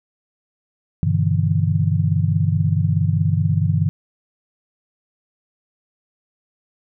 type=chord; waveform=sine; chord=E minor seventh; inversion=first; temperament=just; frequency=98.89 / 123.61 / 148.33 / 164.81 Hz; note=G2 / B2 / D3 / E3; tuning=+16 / +2 / +18 / 0 cents; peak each=-19 / -24 / -20 / -21 dBFS; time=1.03-3.89 s; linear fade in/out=0 ms; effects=none